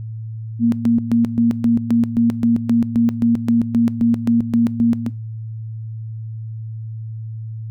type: tone with tremolo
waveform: sine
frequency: 233.1 Hz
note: A#3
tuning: in tune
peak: -11 dBFS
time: 0.59-5.1 s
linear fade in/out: 50 ms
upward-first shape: square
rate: 3.8 Hz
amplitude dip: 75%
effects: noise-tail reverb RT60 0.3 s tail -21 dB re dry + added 111 Hz sine -26 dBFS peak until 7.7 s